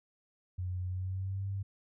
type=tone with pitch glide; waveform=sine; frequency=91 to 98.1 Hz; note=F#2 to G2; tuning=-28 to +2 cents; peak=-33 dBFS; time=0.58-1.63 s; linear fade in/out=10 ms; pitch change=+130 cents; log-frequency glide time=0.86-1.46 s; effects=none